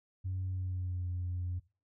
sine tone with pitch glide, 93.3 to 89.45 Hz, F#2 to F2, +15 to +42 cents, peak -32 dBFS, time 0.24-1.6 s, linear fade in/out 20 ms, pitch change -73 cents, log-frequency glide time 0.48-1.09 s, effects noise-tail reverb RT60 0.3 s tail -18 dB re dry + tanh soft clip ceiling -30 dBFS

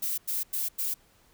violet noise bursts, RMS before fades -30 dBFS, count 4, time 0.02-0.942 s, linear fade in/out 10 ms, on 160 ms, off 94 ms, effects pink hiss -62 dBFS RMS until 1.33 s

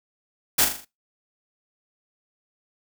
white noise with echo, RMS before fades -18 dBFS, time 0.58-0.65 s, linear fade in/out 10 ms, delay 40 ms, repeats 5, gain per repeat -6 dB, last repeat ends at 0.85 s, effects noise-tail reverb RT60 0.2 s tail -20 dB re dry

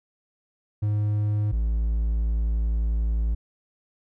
triangle tone pair in turn, 104.8 / 55.52 Hz, G#2 / A1, +16 / +16 cents, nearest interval major seventh, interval 1100 cents, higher first, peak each -19 dBFS, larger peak neither, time 0.82-1.52 / 1.52-3.35 s, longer second, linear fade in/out 10 ms, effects none

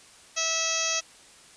harmonic tone, 651 Hz, E5, 22 cents flat, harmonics 1 / 2 / 3 / 4 / 5 / 6 / 7 / 8 / 9 / 10, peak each -36 / -36 / -37 / -32 / -35 / -37 / -37 / -35 / -31 / -31 dBFS, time 0.36-1.01 s, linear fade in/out 20 ms, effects white hiss -52 dBFS RMS until 1.56 s + resampled to 22050 Hz

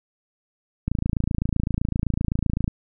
click train, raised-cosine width 5 ms, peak -10 dBFS, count 51, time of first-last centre 0.88-2.679 s, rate 27.8 Hz, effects none

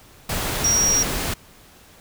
sine tone in noise, 5680 Hz, F8, 28 cents sharp, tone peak -16 dBFS, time 0.64-1.03 s, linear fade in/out 5 ms, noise pink, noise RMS -25 dBFS, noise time 0.29-1.34 s, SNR +6 dB, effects pink hiss -49 dBFS RMS until 2 s

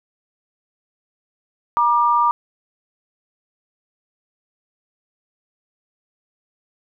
sine tone pair together, 953.2 / 1191 Hz, A#5 / D6, +38 / +24 cents, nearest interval major third, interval 386 cents, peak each -16 dBFS, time 1.77-2.31 s, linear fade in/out 0 ms, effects none

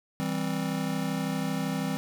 square chord, C major, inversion first, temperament just, 163.52 / 196.22 / 261.6 Hz, E3 / G3 / C4, -14 / +2 / 0 cents, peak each -33 dBFS, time 0.2-1.97 s, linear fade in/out 0 ms, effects 11-bit

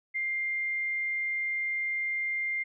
sine tone, 2100 Hz, C7, 6 cents sharp, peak -28 dBFS, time 0.14-2.64 s, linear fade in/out 20 ms, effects none

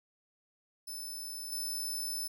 15% pulse tone with level steps, 5274 Hz, E8, in tune, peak -34 / -29 dBFS, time 0.87-2.28 s, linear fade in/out 10 ms, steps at 1.52 s, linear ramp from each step 2 ms, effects none

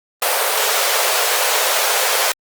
pink high-pass noise, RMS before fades -17 dBFS, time 0.22-2.32 s, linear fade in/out 2 ms, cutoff 450 Hz, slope 48 dB/octave, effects Opus 32 kbps

